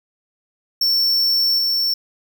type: tone with level steps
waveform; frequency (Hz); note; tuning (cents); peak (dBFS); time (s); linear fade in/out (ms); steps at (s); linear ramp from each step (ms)
square; 5430; F8; -50; -15 / -17; 0.81-1.94; 5; 1.58; 10
effects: 9-bit